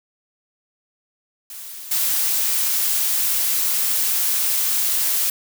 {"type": "noise with level steps", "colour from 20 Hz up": "blue", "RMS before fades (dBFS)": [-35, -20], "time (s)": [1.5, 5.3], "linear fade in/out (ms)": 2, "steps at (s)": 1.91, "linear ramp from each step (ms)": 5, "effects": []}